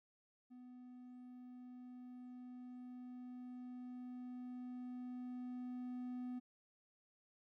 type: tone with level ramp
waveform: triangle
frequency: 249.1 Hz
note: B3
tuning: 15 cents sharp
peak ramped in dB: -52 to -40 dBFS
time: 0.5-6.4 s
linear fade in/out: 20 ms
effects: none